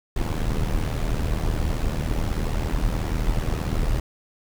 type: noise with amplitude modulation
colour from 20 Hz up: brown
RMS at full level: -20 dBFS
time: 0.16-4 s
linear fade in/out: 5 ms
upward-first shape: sine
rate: 78.5 Hz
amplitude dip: 75%
effects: none